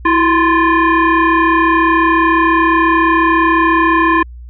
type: tone with frequency modulation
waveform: sine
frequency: 363.1 Hz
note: F#4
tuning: 33 cents flat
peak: -8 dBFS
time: 0.05-4.23 s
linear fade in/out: 5 ms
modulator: 692 Hz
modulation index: 2.2
effects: added 60 Hz sine -29 dBFS peak until 4.49 s